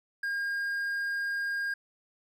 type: tone with hard clipping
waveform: triangle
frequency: 1617 Hz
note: G#6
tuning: 47 cents flat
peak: -30 dBFS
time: 0.23-1.74 s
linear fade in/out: 5 ms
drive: 6 dB
effects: none